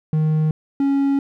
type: tone pair in turn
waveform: triangle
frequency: 155.56 / 277.2 Hz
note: D#3 / C#4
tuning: 0 / 0 cents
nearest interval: minor seventh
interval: 1000 cents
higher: second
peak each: -13 dBFS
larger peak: neither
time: 0.13-0.51 / 0.8-1.19 s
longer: second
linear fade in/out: 2 ms
effects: none